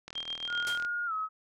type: click train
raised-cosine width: 0.2 ms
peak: -25 dBFS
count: 32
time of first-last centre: 0.08-0.849 s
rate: 40.3 Hz
type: tone with tremolo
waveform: sine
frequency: 3200 Hz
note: G7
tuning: 35 cents sharp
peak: -31 dBFS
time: 0.15-0.78 s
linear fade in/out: 10 ms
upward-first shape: triangle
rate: 7.5 Hz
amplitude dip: 80%
type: tone with pitch glide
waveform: sine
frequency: 1428 to 1279.6 Hz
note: F6 to D#6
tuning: +38 to +48 cents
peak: -30 dBFS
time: 0.47-1.29 s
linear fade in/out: 50 ms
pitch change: -190 cents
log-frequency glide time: 1.06-1.13 s
type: noise with exponential decay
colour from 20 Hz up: white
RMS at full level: -33 dBFS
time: 0.67-0.87 s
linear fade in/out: 0 ms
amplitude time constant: 42 ms
effects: low-pass 9000 Hz 12 dB/octave